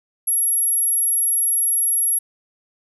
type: tone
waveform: sine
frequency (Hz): 11240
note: F9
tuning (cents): +10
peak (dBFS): -15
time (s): 0.27-2.19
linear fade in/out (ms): 10
effects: tanh soft clip ceiling -11 dBFS